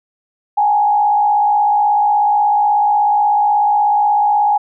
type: tone with frequency modulation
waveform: sine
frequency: 830.6 Hz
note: G#5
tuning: in tune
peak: -10 dBFS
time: 0.57-4.58 s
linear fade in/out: 10 ms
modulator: 56.4 Hz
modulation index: 0.6
effects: none